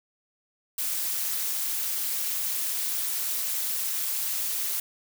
blue noise with amplitude modulation, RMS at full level -26 dBFS, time 0.78-4.8 s, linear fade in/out 5 ms, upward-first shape sine, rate 221 Hz, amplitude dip 65%, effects none

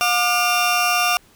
30% pulse tone cluster, 716 / 1194 / 2762 Hz, F5 / D6 / F7, +43 / +28 / -20 cents, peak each -18 dBFS, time 0.01-1.17 s, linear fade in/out 0 ms, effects pink hiss -53 dBFS RMS until 1.35 s

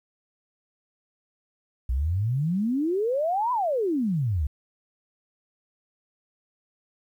sine exponential two-way sweep, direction up then down, 58.27 to 1024 to 66.3 Hz, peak -22 dBFS, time 1.89-4.47 s, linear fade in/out 5 ms, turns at 3.52 s, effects 10-bit

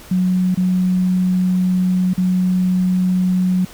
sine tone with dropouts, 183.4 Hz, F#3, 15 cents flat, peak -13 dBFS, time 0.11-3.65 s, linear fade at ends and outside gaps 5 ms, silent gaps 0.546-0.573 / 2.135-2.177 s, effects pink hiss -40 dBFS RMS until 3.73 s

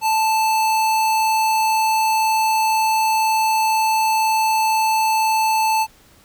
square tone, 879 Hz, A5, 2 cents flat, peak -16 dBFS, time 0.01-5.87 s, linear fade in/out 50 ms, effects pink hiss -51 dBFS RMS until 6.24 s

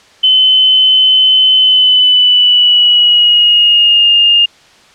sine tone with pitch glide, 3045 to 2825 Hz, F#7 to F7, +49 to +19 cents, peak -4 dBFS, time 0.23-4.46 s, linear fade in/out 10 ms, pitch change -130 cents, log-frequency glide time 1.58-4.1 s, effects white hiss -43 dBFS RMS until 4.94 s + low-pass 5000 Hz 12 dB/octave

